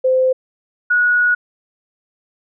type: tone pair in turn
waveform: sine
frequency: 517 / 1458.7 Hz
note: C5 / F#6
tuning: -21 / -25 cents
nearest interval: octave + tritone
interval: 1796 cents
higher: second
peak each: -11 dBFS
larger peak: neither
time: 0.04-0.33 / 0.9-1.35 s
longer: second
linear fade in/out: 10 ms
effects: none